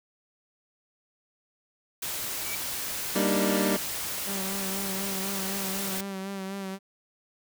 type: noise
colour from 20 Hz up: white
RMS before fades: -33 dBFS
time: 2.02-6.01 s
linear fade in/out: 5 ms
type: tone with exponential growth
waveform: square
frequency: 2300 Hz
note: D7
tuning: 37 cents flat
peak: -32 dBFS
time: 2.3-2.55 s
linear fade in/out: 1 ms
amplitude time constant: 53 ms
type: chord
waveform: 25% pulse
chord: Eb major seventh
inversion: first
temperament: equal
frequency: 196 / 233.1 / 293.7 / 311.1 Hz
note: G3 / Bb3 / D4 / Eb4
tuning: 0 / 0 / 0 / 0 cents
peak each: -23 / -27 / -28 / -27 dBFS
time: 3.15-3.77 s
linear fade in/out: 10 ms
type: tone with vibrato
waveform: sawtooth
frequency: 194 Hz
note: G3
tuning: 18 cents flat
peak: -29 dBFS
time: 4.25-6.79 s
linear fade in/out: 50 ms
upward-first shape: sine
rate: 4 Hz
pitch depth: 37 cents each way
effects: none